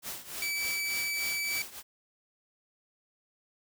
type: noise with tremolo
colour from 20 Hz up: white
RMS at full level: -37 dBFS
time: 0.02-1.83 s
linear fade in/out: 50 ms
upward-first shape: triangle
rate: 3.4 Hz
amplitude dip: 85%
type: tone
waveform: sawtooth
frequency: 2302 Hz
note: D7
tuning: 35 cents flat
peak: -27 dBFS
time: 0.42-1.62 s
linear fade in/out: 2 ms
effects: none